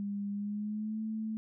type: tone with pitch glide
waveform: sine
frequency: 202 to 219 Hz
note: G#3 to A3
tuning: -48 to -8 cents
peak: -33 dBFS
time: 0-1.37 s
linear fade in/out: 0 ms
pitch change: +140 cents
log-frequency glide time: 0.32-1.01 s
effects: none